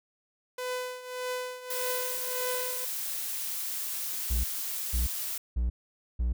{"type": "tone with tremolo", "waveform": "sawtooth", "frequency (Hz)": 502, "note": "B4", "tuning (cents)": 28, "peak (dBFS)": -26, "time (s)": [0.58, 2.85], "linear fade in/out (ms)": 5, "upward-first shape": "triangle", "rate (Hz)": 1.7, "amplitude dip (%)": 80}
{"type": "noise", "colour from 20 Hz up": "blue", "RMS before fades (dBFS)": -34, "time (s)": [1.7, 5.38], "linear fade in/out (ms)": 5}
{"type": "tone bursts", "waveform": "triangle", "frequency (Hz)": 59.8, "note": "A#1", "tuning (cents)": 45, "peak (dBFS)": -23, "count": 4, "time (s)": [4.3, 6.33], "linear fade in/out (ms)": 10, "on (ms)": 140, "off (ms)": 490}
{"effects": []}